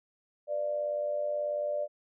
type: tone with amplitude modulation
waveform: sine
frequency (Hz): 591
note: D5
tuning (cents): +11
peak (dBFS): -26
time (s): 0.47-1.88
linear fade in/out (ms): 50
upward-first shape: sine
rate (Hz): 98.4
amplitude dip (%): 60
effects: none